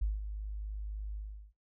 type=tone with ADSR envelope; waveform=sine; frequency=51.8 Hz; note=G#1; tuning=4 cents flat; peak=-27 dBFS; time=0.01-1.53 s; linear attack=11 ms; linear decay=180 ms; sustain=-9 dB; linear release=380 ms; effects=noise-tail reverb RT60 0.2 s tail -25 dB re dry